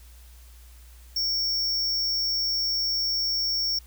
square tone, 5480 Hz, F8, 34 cents flat, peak -24 dBFS, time 1.16-3.79 s, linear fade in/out 5 ms, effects added 60 Hz sine -46 dBFS peak until 3.86 s + white hiss -56 dBFS RMS until 3.86 s

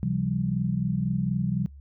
sine tone cluster, 131.6 / 170.5 / 194.5 Hz, C3 / F3 / G3, +10 / -41 / -13 cents, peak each -28 dBFS, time 0.03-1.66 s, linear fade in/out 0 ms, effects noise-tail reverb RT60 0.1 s tail -22 dB re dry + added 70 Hz sine -43 dBFS peak until 1.8 s

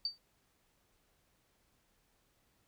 sine tone with exponential decay, 4610 Hz, D8, 33 cents flat, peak -29 dBFS, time 0.05-0.18 s, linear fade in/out 2 ms, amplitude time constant 28 ms, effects pink hiss -74 dBFS RMS until 2.67 s

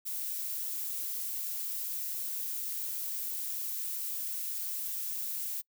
violet noise, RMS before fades -36 dBFS, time 0.05-5.62 s, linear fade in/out 20 ms, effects noise-tail reverb RT60 0.1 s tail -26 dB re dry

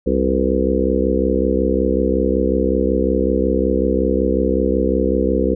harmonic tone with a mistuned harmonic, 65.41 Hz, C2, in tune, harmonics 1 / 3 / 4 / 5 / 6 / 7 / 8, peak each -22 / -22 / -22 / -22 / -22 / -22 / -22 dBFS, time 0.06-5.55 s, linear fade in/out 10 ms, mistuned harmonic 8, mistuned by -60 cents, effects none

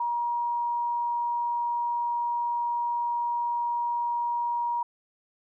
sine tone, 951 Hz, A#5, 34 cents sharp, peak -25 dBFS, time 0-4.83 s, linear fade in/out 5 ms, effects none

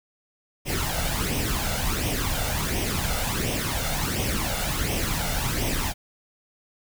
pink noise with flanger, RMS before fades -26 dBFS, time 0.65-5.94 s, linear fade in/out 50 ms, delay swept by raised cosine 0.34 to 1.44 ms, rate 1.4 Hz, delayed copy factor +0.6, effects none

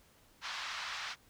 pink band-pass noise, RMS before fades -41 dBFS, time 0.41-1.16 s, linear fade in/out 50 ms, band 980 to 5200 Hz, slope 24 dB/octave, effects pink hiss -65 dBFS RMS until 1.29 s

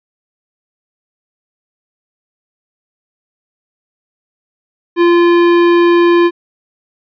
sine tone with hard clipping, 345 Hz, F4, 21 cents flat, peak -8 dBFS, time 4.96-6.31 s, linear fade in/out 50 ms, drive 15 dB, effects resampled to 11025 Hz

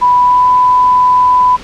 sine tone with pitch glide, 988 to 998.3 Hz, B5 to B5, 0 to +18 cents, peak -5 dBFS, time 0.01-1.57 s, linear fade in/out 20 ms, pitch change +18 cents, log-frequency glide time 0.23-0.47 s, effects pink hiss -31 dBFS RMS until 1.63 s + low-pass 5000 Hz 12 dB/octave

